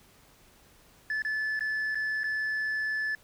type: tone with dropouts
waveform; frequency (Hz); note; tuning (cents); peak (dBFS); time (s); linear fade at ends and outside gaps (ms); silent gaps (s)
sine; 1736; A6; -24; -25; 1.1-3.15; 2; 1.221-1.249 / 1.593-1.607 / 1.947-1.954 / 2.234-2.241
effects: tanh soft clip ceiling -27 dBFS + pink hiss -59 dBFS RMS until 3.23 s